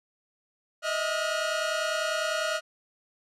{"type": "tone cluster", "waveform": "sawtooth", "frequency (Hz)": [619, 649, 1431], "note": ["D#5", "E5", "F6"], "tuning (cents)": [-9, -27, 42], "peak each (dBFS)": [-27, -28, -27], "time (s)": [0.82, 2.61], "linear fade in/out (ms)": 50, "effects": ["low-pass 8000 Hz 12 dB/octave"]}